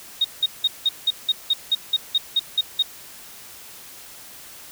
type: tone bursts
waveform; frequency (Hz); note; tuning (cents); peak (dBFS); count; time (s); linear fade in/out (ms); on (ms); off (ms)
sine; 3726; A#7; -2; -15; 13; 0.21-2.825; 5; 35; 180
effects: white hiss -42 dBFS RMS until 4.71 s